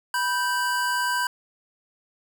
square tone pair together, 983 / 1559.2 Hz, B5 / G6, -8 / -10 cents, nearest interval minor sixth, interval 798 cents, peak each -26 dBFS, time 0.14-1.27 s, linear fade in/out 2 ms, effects none

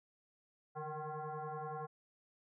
sine tone with frequency modulation, 148.2 Hz, D3, 16 cents sharp, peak -40 dBFS, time 0.75-1.87 s, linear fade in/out 20 ms, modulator 307 Hz, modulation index 3.4, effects none

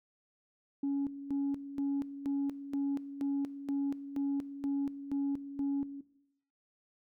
sine tone with tremolo, 279.4 Hz, C#4, 14 cents sharp, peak -28 dBFS, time 0.83-6.01 s, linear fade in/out 5 ms, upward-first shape square, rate 2.1 Hz, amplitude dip 75%, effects noise-tail reverb RT60 0.8 s tail -18 dB re dry + tanh soft clip ceiling -27 dBFS

